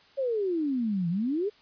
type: exponential two-way sweep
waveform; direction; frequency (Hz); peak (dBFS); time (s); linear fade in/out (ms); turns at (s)
sine; down then up; 562 to 164.3 to 438.4; -25; 0.17-1.5; 20; 1.09
effects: white hiss -58 dBFS RMS until 1.61 s + resampled to 11025 Hz